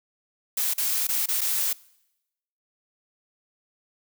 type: noise with dropouts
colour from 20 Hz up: blue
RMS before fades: -25 dBFS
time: 0.57-1.73 s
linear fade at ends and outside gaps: 5 ms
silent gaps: 0.737-0.779 / 1.071-1.088 / 1.26-1.285 / 1.409-1.414 s
effects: noise-tail reverb RT60 0.9 s tail -23 dB re dry